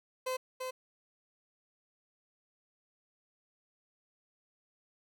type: tone with echo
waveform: 30% pulse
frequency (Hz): 514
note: C5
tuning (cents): -31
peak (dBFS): -30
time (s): 0.26-0.37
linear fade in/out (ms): 10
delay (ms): 340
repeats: 1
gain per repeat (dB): -4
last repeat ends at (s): 0.71
effects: none